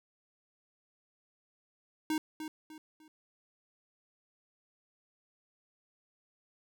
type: tone with echo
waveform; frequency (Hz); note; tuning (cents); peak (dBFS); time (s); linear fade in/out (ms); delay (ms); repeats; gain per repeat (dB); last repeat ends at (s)
square; 311.1; D#4; 0; -30; 2.1-2.18; 2; 300; 3; -9; 3.08
effects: none